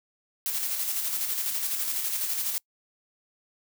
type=noise with tremolo; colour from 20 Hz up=blue; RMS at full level=-28 dBFS; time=0.46-2.58 s; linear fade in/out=0 ms; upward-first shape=square; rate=12 Hz; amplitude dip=35%; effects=noise-tail reverb RT60 0.1 s tail -26 dB re dry